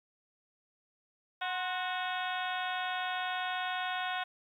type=harmonic tone with a mistuned harmonic; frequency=367.9 Hz; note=F#4; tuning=10 cents flat; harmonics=2 / 3 / 4 / 5 / 6 / 7 / 8 / 9 / 10; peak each=-36 / -41 / -38 / -43 / -47 / -44 / -49 / -44 / -46 dBFS; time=1.41-4.24 s; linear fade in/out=10 ms; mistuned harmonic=3; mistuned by=-64 cents; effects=11-bit